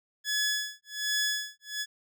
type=tone with tremolo; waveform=15% pulse; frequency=1700 Hz; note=G#6; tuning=40 cents sharp; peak=-19 dBFS; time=0.24-1.86 s; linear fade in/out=50 ms; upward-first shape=sine; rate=1.3 Hz; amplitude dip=100%; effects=none